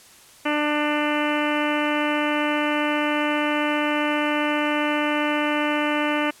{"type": "harmonic tone", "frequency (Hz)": 297.5, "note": "D4", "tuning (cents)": 22, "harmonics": [1, 2, 3, 4, 5, 6, 7, 8, 9, 10], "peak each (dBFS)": [-24, -27, -29, -30, -31, -32, -32, -33, -34, -34], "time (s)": [0.45, 6.31], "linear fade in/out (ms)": 10, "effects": ["white hiss -49 dBFS RMS until 6.4 s", "low-pass 11000 Hz 12 dB/octave"]}